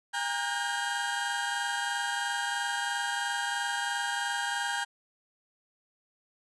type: tone cluster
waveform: 30% pulse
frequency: 810 / 933 / 1441 / 1597 Hz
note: G#5 / A#5 / F#6 / G6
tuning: -43 / +1 / -46 / +32 cents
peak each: -32 / -33 / -35 / -31 dBFS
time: 0.13-4.85 s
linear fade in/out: 20 ms
effects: resampled to 24000 Hz